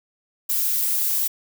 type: noise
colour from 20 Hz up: violet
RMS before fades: -22 dBFS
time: 0.49-1.28 s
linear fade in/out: 10 ms
effects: none